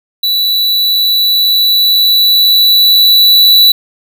square tone with level ramp, 3951 Hz, B7, in tune, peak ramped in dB -10 to -3 dBFS, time 0.23-3.72 s, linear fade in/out 5 ms, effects none

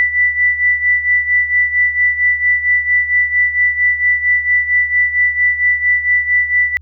sine beating tone pair, 1974 / 1978.4 Hz, B6 / B6, -1 / +3 cents, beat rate 4.4 Hz, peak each -12 / -17 dBFS, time 0-6.77 s, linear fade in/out 0 ms, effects added 76 Hz sine -37 dBFS peak until 6.81 s

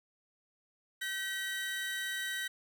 30% pulse tone pair together, 1540.2 / 1916 Hz, G6 / A#6, -31 / +47 cents, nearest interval major third, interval 378 cents, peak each -36 / -34 dBFS, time 1.01-2.48 s, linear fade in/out 10 ms, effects none

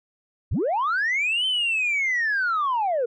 sine linear two-way sweep, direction up then down, 43.62 to 3106 to 450.8 Hz, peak -19 dBFS, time 0.51-3.06 s, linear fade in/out 10 ms, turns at 1.46 s, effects tanh soft clip ceiling -18 dBFS

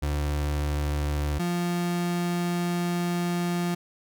35% pulse tone pair in turn, 73.42 / 174.62 Hz, D2 / F3, 0 / 0 cents, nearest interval octave + minor third, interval 1500 cents, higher second, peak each -23 dBFS, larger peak neither, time 0.02-1.39 / 1.39-3.75 s, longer second, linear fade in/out 10 ms, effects none

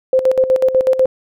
sine tone with tremolo, 520 Hz, C5, 11 cents flat, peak -8 dBFS, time 0.13-1.06 s, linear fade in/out 2 ms, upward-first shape square, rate 8.1 Hz, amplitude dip 70%, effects none

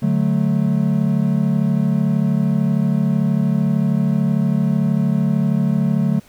triangle chord, D major, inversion none, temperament equal with one note detuned, 146.83 / 185 / 218.1 Hz, D3 / F#3 / A3, 0 / 0 / -15 cents, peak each -17 dBFS, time 0.02-6.2 s, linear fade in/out 10 ms, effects pink hiss -50 dBFS RMS until 6.28 s

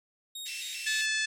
sawtooth tone with vibrato, 3169 Hz, G7, 18 cents sharp, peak -35 dBFS, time 0.35-1.06 s, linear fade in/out 5 ms, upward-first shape square, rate 3.8 Hz, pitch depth 290 cents each way
pink band-pass noise, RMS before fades -42 dBFS, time 0.45-1.03 s, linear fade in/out 20 ms, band 2000 to 9200 Hz, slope 48 dB/octave
harmonic tone, 869 Hz, A5, 22 cents flat, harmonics 2 / 3 / 4 / 5 / 6 / 7 / 8 / 9 / 10, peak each -30 / -34 / -36 / -38 / -40 / -41 / -42 / -43 / -44 dBFS, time 0.86-1.26 s, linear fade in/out 10 ms
effects none

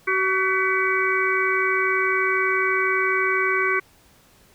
harmonic tone with a mistuned harmonic, 378 Hz, F#4, 37 cents sharp, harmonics 1 / 3 / 4 / 5 / 6, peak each -25 / -25 / -25 / -25 / -25 dBFS, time 0.07-3.8 s, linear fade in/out 10 ms, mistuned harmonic 5, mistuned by +84 cents, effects pink hiss -55 dBFS RMS until 4.54 s

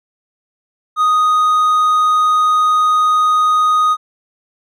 triangle tone, 1244.5 Hz, D#6, in tune, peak -8 dBFS, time 0.96-3.97 s, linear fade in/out 50 ms, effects none

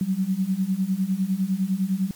sine beating tone pair, 184.2 / 194.1 Hz, F#3 / G3, -7 / -17 cents, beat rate 9.9 Hz, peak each -25 / -23 dBFS, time 0.01-2.11 s, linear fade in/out 2 ms, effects white hiss -48 dBFS RMS until 2.15 s + MP3 96 kbps

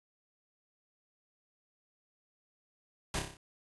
pink noise with echo, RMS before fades -34 dBFS, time 3.14-3.19 s, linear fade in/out 2 ms, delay 30 ms, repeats 6, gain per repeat -4 dB, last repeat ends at 3.37 s, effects resampled to 24000 Hz

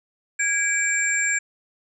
sine tone cluster, 1646 / 2315 / 7380 Hz, G#6 / D7 / A#8, -16 / -25 / -18 cents, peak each -24 dBFS, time 0.39-1.39 s, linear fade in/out 10 ms, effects none

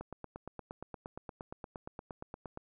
click train, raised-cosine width 1 ms, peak -28 dBFS, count 23, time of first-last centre 0.01-2.574 s, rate 8.58 Hz, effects none

